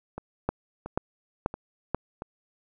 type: two click trains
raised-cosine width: 1 ms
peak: -21 / -11 dBFS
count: 4 / 4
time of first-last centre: 0.18-2.221 / 0.49-1.946 s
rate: 1.47 / 2.06 Hz
effects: none